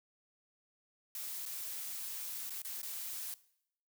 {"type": "noise with dropouts", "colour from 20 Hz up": "blue", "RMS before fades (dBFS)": -42, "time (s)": [1.15, 3.34], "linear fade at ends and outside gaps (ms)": 1, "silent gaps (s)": [[1.454, 1.461], [2.496, 2.505], [2.619, 2.648], [2.817, 2.83]], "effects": ["noise-tail reverb RT60 0.7 s tail -19 dB re dry"]}